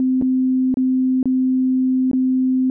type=tone with dropouts; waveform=sine; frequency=258.3 Hz; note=C4; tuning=22 cents flat; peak=-14 dBFS; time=0-2.7 s; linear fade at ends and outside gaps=1 ms; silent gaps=0.214-0.222 / 0.742-0.771 / 1.229-1.256 / 2.114-2.132 s; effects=none